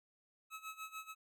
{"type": "tone with tremolo", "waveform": "25% pulse", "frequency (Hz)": 1289, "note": "E6", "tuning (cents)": -39, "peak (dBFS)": -39, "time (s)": [0.5, 1.15], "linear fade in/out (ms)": 50, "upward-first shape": "sine", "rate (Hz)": 6.8, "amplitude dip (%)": 85, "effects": []}